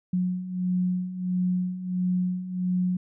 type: beating tone pair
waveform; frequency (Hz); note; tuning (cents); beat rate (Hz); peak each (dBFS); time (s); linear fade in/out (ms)
sine; 180.6 / 182.1; F#3 / F#3; -42 / -27; 1.5; -30 / -25; 0.13-2.97; 5
effects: none